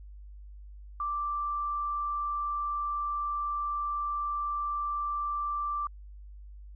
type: tone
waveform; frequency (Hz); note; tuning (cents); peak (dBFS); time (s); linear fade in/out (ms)
sine; 1174; D6; -1; -29; 1-5.87; 2
effects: added 50 Hz sine -44 dBFS peak until 6.75 s